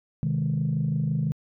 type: chord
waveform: sine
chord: Ab major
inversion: first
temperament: just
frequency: 129.78 / 155.74 / 207.7 Hz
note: C3 / Eb3 / Ab3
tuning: -14 / +2 / 0 cents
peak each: -27 / -24 / -30 dBFS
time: 0.23-1.32 s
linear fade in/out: 0 ms
effects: tanh soft clip ceiling -16 dBFS